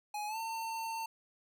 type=tone with pitch glide; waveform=square; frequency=837 to 902.3 Hz; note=G#5 to A5; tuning=+13 to +43 cents; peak=-37 dBFS; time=0.14-1.06 s; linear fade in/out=5 ms; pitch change=+130 cents; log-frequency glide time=0.27-0.38 s; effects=none